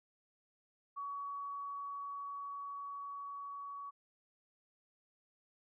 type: tone with level ramp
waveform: sine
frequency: 1128 Hz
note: C#6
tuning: 30 cents sharp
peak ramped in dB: -39 to -43 dBFS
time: 0.96-3.91 s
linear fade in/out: 20 ms
effects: none